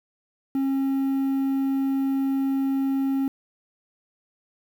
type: tone with quantisation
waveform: triangle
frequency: 270.8 Hz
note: C#4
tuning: 40 cents flat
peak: -19 dBFS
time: 0.55-3.28 s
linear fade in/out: 2 ms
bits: 8
effects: none